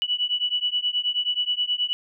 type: beating tone pair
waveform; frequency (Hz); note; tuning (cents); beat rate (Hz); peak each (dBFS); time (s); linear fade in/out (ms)
sine; 2948 / 2957.4; F#7 / F#7; -7 / -1; 9.4; -25; 0.02-1.93; 0
effects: none